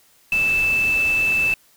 sine tone in noise, 2637 Hz, E7, in tune, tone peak -16 dBFS, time 0.32-1.54 s, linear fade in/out 2 ms, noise pink, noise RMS -33 dBFS, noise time 0.32-1.54 s, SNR +14 dB, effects white hiss -56 dBFS RMS until 1.76 s

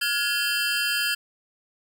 square tone cluster, 1420 / 1678 / 2701 / 3114 / 4804 Hz, F6 / G#6 / E7 / G7 / D8, +28 / +17 / +42 / -12 / +38 cents, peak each -30 dBFS, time 0.01-1.15 s, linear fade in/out 10 ms, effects none

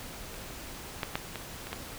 clicks, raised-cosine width 0.3 ms, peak -28 / -14 / -13 / -20 / -24 / -18 dBFS, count 6, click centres 0.342 / 1.032 / 1.155 / 1.357 / 1.67 / 1.73 s, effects pink hiss -43 dBFS RMS until 1.98 s

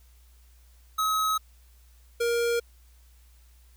square tone pair in turn, 1278 / 470.5 Hz, D#6 / A#4, +46 / +16 cents, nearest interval octave + perfect fourth, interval 1730 cents, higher first, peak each -24 dBFS, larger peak neither, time 0.98-1.38 / 2.2-2.6 s, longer neither, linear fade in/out 10 ms, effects added 60 Hz sine -53 dBFS peak until 3.76 s + white hiss -64 dBFS RMS until 3.76 s

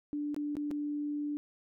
sine tone with dropouts, 293.7 Hz, D4, in tune, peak -32 dBFS, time 0.13-1.37 s, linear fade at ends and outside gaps 0 ms, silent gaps 0.345-0.364 / 0.554-0.568 / 0.707-0.713 s, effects none

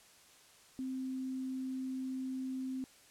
sine tone, 260.7 Hz, C4, 6 cents flat, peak -36 dBFS, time 0.79-2.84 s, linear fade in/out 0 ms, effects white hiss -61 dBFS RMS until 3.1 s + low-pass 10000 Hz 12 dB/octave

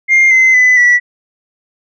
sine tone with pitch steps, 2114 / 2059 / 2005 / 1952 Hz, C7 / C7 / B6 / B6, +17 / -28 / +26 / -21 cents, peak -3 dBFS, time 0.08-1 s, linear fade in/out 50 ms, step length 230 ms, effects tanh soft clip ceiling -3 dBFS

